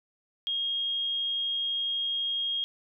sine tone, 3254 Hz, G#7, 36 cents flat, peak -27 dBFS, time 0.47-2.64 s, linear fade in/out 0 ms, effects none

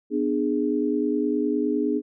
sine chord, G# diminished, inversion first, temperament just, 249.2 / 299 / 415.3 Hz, B3 / D4 / G#4, +16 / +31 / 0 cents, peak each -26 / -24 / -26 dBFS, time 0.1-2.02 s, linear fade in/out 50 ms, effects none

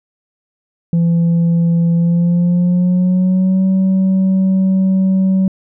sine tone with pitch glide, 169 to 189.7 Hz, E3 to F#3, +43 to +43 cents, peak -7 dBFS, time 0.93-5.48 s, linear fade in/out 2 ms, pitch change +200 cents, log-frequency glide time 1.94-3.65 s, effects tanh soft clip ceiling -9 dBFS

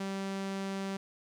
sawtooth tone, 194.6 Hz, G3, 12 cents flat, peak -30 dBFS, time 0-0.97 s, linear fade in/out 5 ms, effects low-pass 8000 Hz 12 dB/octave + 12-bit

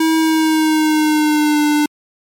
square tone with pitch glide, 321.1 to 297.9 Hz, E4 to D4, -45 to +25 cents, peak -12 dBFS, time 0-1.86 s, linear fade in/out 5 ms, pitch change -130 cents, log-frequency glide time 0.16-1.62 s, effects MP3 64 kbps

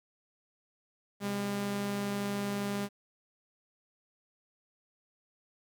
sawtooth tone pair together, 127.13 / 201.8 Hz, C3 / G#3, -49 / -49 cents, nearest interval minor sixth, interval 800 cents, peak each -39 / -28 dBFS, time 1.2-2.89 s, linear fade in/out 50 ms, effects 10-bit

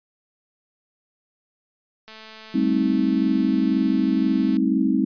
click train, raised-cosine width 0.2 ms, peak -25 dBFS, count 546, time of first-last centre 2.08-4.569 s, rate 219 Hz
sine chord, A half-diminished seventh, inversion third, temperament just, 198 / 220 / 264 / 316.8 Hz, G3 / A3 / C4 / Eb4, +18 / 0 / +16 / +31 cents, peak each -23 / -25 / -21 / -23 dBFS, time 2.54-5.05 s, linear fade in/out 10 ms
effects resampled to 11025 Hz

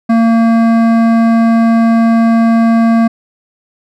sine tone with hard clipping, 228.5 Hz, A#3, 34 cents flat, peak -8 dBFS, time 0.09-3.08 s, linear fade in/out 10 ms, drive 13 dB, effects none

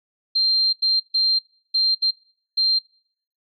sine tone bursts at uneven times, 4168 Hz, C8, 7 cents flat, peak -16 dBFS, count 6, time 0.35-0.73 / 0.82-1 / 1.14-1.39 / 1.74-1.95 / 2.02-2.11 / 2.57-2.79 s, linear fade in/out 10 ms, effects noise-tail reverb RT60 0.6 s tail -23 dB re dry

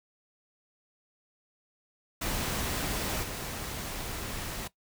pink noise with level steps, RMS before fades -32 / -37 dBFS, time 2.21-4.68 s, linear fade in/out 10 ms, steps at 3.22 s, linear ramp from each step 20 ms, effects noise-tail reverb RT60 0.1 s tail -18 dB re dry

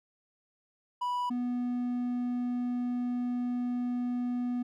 triangle tone pair in turn, 983 / 245.3 Hz, B5 / B3, -8 / -12 cents, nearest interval 2 octaves, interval 2404 cents, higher first, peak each -27 dBFS, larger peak neither, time 1.01-1.3 / 1.3-4.63 s, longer second, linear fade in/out 10 ms, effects none

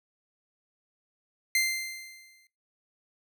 sawtooth tone with exponential decay, 2086 Hz, C7, 6 cents flat, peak -18 dBFS, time 1.55-2.47 s, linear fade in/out 2 ms, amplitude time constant 200 ms, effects noise-tail reverb RT60 0.3 s tail -21 dB re dry

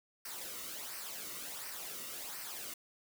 white noise with flanger, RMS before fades -44 dBFS, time 0.25-2.74 s, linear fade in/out 5 ms, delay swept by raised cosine 0.28 to 1.25 ms, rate 1.4 Hz, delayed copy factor -0.6, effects none

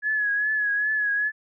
sine tone with vibrato, 1690 Hz, G#6, 30 cents sharp, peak -21 dBFS, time 0.02-1.32 s, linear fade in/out 50 ms, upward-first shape triangle, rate 2.5 Hz, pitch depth 52 cents each way, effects none

